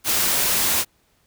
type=noise; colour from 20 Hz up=white; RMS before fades=-20 dBFS; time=0.04-0.85 s; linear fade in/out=50 ms; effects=pink hiss -63 dBFS RMS until 1.26 s